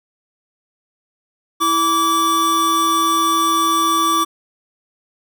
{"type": "tone pair together", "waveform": "square", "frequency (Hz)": [329.6, 1156.7], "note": ["E4", "D6"], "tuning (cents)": [0, -27], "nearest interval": "octave + minor seventh", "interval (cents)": 2173, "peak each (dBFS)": [-23, -15], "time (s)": [1.6, 4.25], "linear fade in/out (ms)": 20, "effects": []}